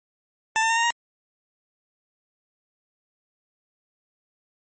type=tone with pitch steps; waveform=20% pulse; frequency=886 / 899.4 / 913 / 926.8 / 940.9 Hz; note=A5 / A5 / A#5 / A#5 / A#5; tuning=+12 / +38 / -36 / -10 / +16 cents; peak=-14 dBFS; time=0.56-0.905 s; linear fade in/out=0 ms; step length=69 ms; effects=MP3 32 kbps